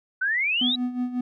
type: exponential sweep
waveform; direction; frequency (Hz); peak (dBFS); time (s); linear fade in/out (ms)
sine; up; 1480 to 3951; -21; 0.21-0.76; 10
type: tone with tremolo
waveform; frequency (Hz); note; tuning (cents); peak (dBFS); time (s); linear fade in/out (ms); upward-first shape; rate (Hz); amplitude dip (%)
triangle; 248.1; B3; +8; -20; 0.61-1.21; 5; sine; 5.5; 70
effects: none